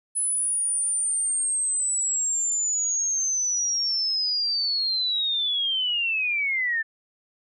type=linear sweep; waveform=sine; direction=down; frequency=10150 to 1760 Hz; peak=-22 dBFS; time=0.15-6.83 s; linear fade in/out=20 ms; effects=none